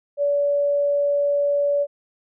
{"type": "tone", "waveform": "sine", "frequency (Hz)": 573, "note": "D5", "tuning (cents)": -43, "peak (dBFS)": -17, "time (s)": [0.17, 1.87], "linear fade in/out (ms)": 50, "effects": []}